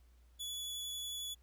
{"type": "tone with vibrato", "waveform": "sawtooth", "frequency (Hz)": 3414, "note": "G#7", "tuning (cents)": 47, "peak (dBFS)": -37, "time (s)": [0.39, 1.35], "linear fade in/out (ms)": 20, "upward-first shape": "triangle", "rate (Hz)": 11, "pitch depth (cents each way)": 11, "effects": ["added 60 Hz sine -61 dBFS peak until 1.42 s", "pink hiss -75 dBFS RMS until 1.42 s"]}